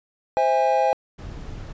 triangle chord, C augmented, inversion none, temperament just, 523.3 / 654.1 / 817.6 Hz, C5 / E5 / G#5, 0 / -14 / -27 cents, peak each -20 / -21 / -18 dBFS, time 0.37-0.93 s, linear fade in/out 0 ms
brown noise, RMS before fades -35 dBFS, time 1.18-1.73 s, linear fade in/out 10 ms
effects resampled to 16000 Hz

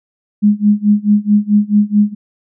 sine tone with tremolo, 207.7 Hz, G#3, in tune, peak -5 dBFS, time 0.42-2.15 s, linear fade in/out 20 ms, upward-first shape sine, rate 4.6 Hz, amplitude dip 95%, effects none

